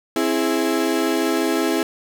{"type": "chord", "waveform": "35% pulse", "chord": "C augmented", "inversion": "none", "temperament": "equal with one note detuned", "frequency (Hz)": [264.4, 329.6, 415.3], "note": ["C4", "E4", "G#4"], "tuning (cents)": [18, 0, 0], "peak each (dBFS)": [-22, -19, -22], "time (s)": [0.16, 1.83], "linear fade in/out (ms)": 2, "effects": []}